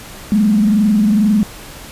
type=tone with frequency modulation; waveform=sine; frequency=210.4 Hz; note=G#3; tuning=23 cents sharp; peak=-9 dBFS; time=0.32-1.43 s; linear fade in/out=0 ms; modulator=22.2 Hz; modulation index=0.7; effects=pink hiss -34 dBFS RMS until 1.91 s + resampled to 32000 Hz